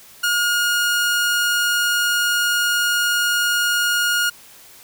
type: tone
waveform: sawtooth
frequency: 1430 Hz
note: F6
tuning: 41 cents sharp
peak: -13 dBFS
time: 0.23-4.3 s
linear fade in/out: 10 ms
effects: white hiss -45 dBFS RMS until 4.83 s